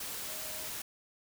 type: tone in noise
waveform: sine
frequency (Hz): 622.3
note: D#5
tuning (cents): 0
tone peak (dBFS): -51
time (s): 0.28-0.68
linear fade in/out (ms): 5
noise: white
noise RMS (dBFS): -40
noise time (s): 0-0.82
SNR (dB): -14
effects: none